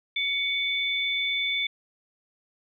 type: tone pair together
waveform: sine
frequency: 2238 / 3514 Hz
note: C#7 / A7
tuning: +16 / -3 cents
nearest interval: minor sixth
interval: 781 cents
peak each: -27 dBFS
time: 0.16-1.67 s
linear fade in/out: 5 ms
effects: none